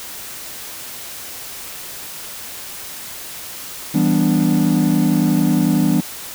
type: chord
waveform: triangle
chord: E minor seventh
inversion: none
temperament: equal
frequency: 164.81 / 196 / 246.9 / 293.7 Hz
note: E3 / G3 / B3 / D4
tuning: 0 / 0 / 0 / 0 cents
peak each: -16 dBFS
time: 3.94-6.01 s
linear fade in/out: 10 ms
effects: tanh soft clip ceiling -4 dBFS + white hiss -32 dBFS RMS until 6.34 s